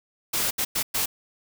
white noise bursts at uneven times, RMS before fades -25 dBFS, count 4, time 0.33-0.51 / 0.58-0.65 / 0.75-0.83 / 0.94-1.06 s, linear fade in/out 10 ms, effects none

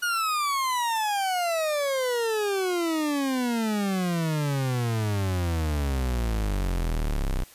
40% pulse exponential sweep, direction down, 1455 to 30.87 Hz, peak -23 dBFS, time 0.02-7.44 s, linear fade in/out 10 ms, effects white hiss -51 dBFS RMS until 7.54 s + resampled to 32000 Hz

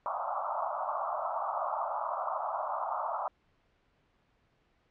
pink band-pass noise, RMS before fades -34 dBFS, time 0.06-3.28 s, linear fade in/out 0 ms, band 600 to 1300 Hz, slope 96 dB/octave, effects pink hiss -71 dBFS RMS until 4.9 s + low-pass 3000 Hz 12 dB/octave

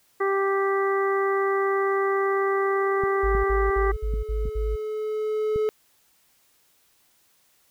harmonic tone, 392 Hz, G4, in tune, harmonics 1 / 2 / 3 / 4 / 5, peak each -22 / -32 / -27 / -36 / -32 dBFS, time 0.2-3.92 s, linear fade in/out 10 ms
triangle tone with exponential growth, 430 Hz, A4, 40 cents flat, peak -18 dBFS, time 1.18-5.69 s, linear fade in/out 0 ms, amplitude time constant 980 ms
clicks, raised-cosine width 5 ms, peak -21 dBFS, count 5, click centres 3.037 / 3.35 / 4.139 / 4.456 / 5.56 s
sine tone bursts, 51.91 Hz, G#1, in tune, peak -23 dBFS, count 6, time 3.23-4.76 s, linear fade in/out 10 ms, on 210 ms, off 54 ms
effects white hiss -63 dBFS RMS until 7.7 s

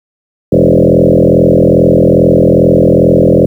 sine tone with frequency modulation, 344.9 Hz, F4, 22 cents flat, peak -3 dBFS, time 0.52-3.46 s, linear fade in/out 5 ms, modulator 42.4 Hz, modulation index 5.4, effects 7-bit

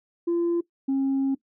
sine tone pair in turn, 342.1 / 270.7 Hz, F4 / C#4, -36 / -41 cents, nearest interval major third, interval 405 cents, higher first, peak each -19 dBFS, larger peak neither, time 0.27-0.61 / 0.88-1.35 s, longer second, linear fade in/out 10 ms, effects noise-tail reverb RT60 0.1 s tail -19 dB re dry + tanh soft clip ceiling -19 dBFS

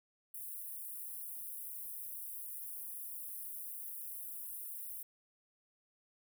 white high-pass noise, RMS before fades -45 dBFS, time 0.34-5.03 s, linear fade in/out 5 ms, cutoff 9800 Hz, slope 48 dB/octave, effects none

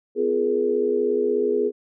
sine tone cluster, 253.3 / 346.6 / 418 / 474.6 Hz, B3 / F4 / G#4 / A#4, +44 / -13 / +11 / +31 cents, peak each -29 / -28 / -20 / -27 dBFS, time 0.15-1.72 s, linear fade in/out 50 ms, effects none

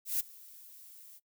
violet noise with ADSR envelope, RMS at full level -29 dBFS, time 0.05-1.2 s, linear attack 150 ms, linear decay 12 ms, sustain -24 dB, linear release 33 ms, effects noise-tail reverb RT60 0.1 s tail -20 dB re dry

